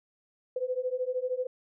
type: beating tone pair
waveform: sine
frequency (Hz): 499.1 / 512.1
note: B4 / C5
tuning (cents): +18 / -37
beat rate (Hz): 13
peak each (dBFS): -32 / -31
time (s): 0.56-1.47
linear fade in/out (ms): 5
effects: none